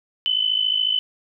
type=tone pair together; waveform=sine; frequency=2990 / 3044 Hz; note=F#7 / F#7; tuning=+17 / +48 cents; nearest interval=unison; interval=31 cents; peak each=-21 dBFS; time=0.26-0.99 s; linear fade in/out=0 ms; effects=none